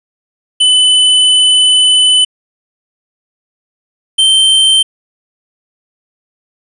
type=tone pair in turn; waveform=square; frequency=3009 / 3117 Hz; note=F#7 / G7; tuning=+28 / -11 cents; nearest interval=minor second; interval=61 cents; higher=second; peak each=-6 dBFS; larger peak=neither; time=0.6-2.25 / 4.18-4.83 s; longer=first; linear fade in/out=10 ms; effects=resampled to 24000 Hz + 7-bit